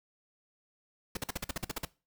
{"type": "noise bursts", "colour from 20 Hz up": "pink", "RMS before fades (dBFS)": -34, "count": 11, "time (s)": [1.15, 1.851], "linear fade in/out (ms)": 5, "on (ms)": 21, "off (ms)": 47, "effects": ["noise-tail reverb RT60 0.3 s tail -20 dB re dry"]}